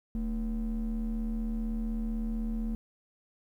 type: ring-modulated tone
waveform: triangle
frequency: 130.81 Hz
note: C3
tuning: in tune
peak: -24 dBFS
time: 0.15-2.75 s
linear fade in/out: 0 ms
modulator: 92.9 Hz
effects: tanh soft clip ceiling -20 dBFS + 11-bit